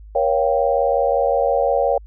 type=chord; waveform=sine; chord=G half-diminished seventh; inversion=first; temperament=equal with one note detuned; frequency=475.1 / 554.4 / 698.5 / 784 Hz; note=Bb4 / Db5 / F5 / G5; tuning=+33 / 0 / 0 / 0 cents; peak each=-21 / -18 / -22 / -22 dBFS; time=0.15-1.98 s; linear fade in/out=5 ms; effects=added 52 Hz sine -37 dBFS peak until 2.06 s